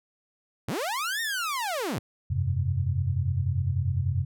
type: linear two-way sweep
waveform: sawtooth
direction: up then down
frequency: 77.78 to 1864.7 to 77.78 Hz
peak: -24 dBFS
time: 0.68-1.99 s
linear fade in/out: 5 ms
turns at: 1.21 s
type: chord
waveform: sine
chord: F suspended second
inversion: none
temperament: equal with one note detuned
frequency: 87.31 / 97.38 / 130.81 Hz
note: F2 / G2 / C3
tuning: 0 / -11 / 0 cents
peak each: -28 dBFS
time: 2.3-4.25 s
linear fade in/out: 10 ms
effects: none